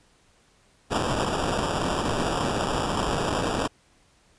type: noise with sample-and-hold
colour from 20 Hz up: violet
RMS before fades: -26 dBFS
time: 0.9-3.68 s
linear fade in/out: 20 ms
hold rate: 2100 Hz
effects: pink hiss -61 dBFS RMS until 4.38 s + resampled to 22050 Hz